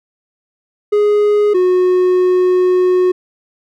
triangle tone pair in turn, 415.8 / 365.1 Hz, G#4 / F#4, +2 / -23 cents, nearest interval major second, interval 225 cents, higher first, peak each -7 dBFS, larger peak neither, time 0.92-1.54 / 1.54-3.12 s, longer second, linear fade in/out 10 ms, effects none

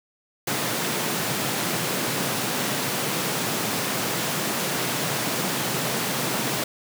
pink high-pass noise, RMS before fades -26 dBFS, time 0.47-6.64 s, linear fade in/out 5 ms, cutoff 120 Hz, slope 48 dB/octave, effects none

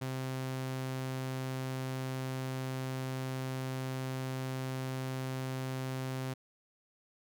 sawtooth tone, 130.81 Hz, C3, in tune, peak -31 dBFS, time 0.01-6.34 s, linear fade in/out 10 ms, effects none

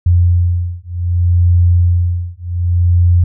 sine beating tone pair, 87.31 / 87.96 Hz, F2 / F2, 0 / +13 cents, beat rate 0.65 Hz, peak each -12 dBFS, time 0.06-3.24 s, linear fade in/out 5 ms, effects none

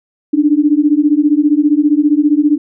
sine beating tone pair, 289.1 / 304.1 Hz, D4 / D#4, -27 / -40 cents, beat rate 15 Hz, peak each -11 dBFS, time 0.33-2.58 s, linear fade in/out 10 ms, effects none

